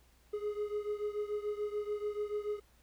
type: beating tone pair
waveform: triangle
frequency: 415.3 / 422.2 Hz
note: G#4 / G#4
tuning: 0 / +29 cents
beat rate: 6.9 Hz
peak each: -34 / -37 dBFS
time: 0.33-2.6 s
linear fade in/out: 10 ms
effects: added 60 Hz sine -64 dBFS peak until 2.82 s + pink hiss -68 dBFS RMS until 2.82 s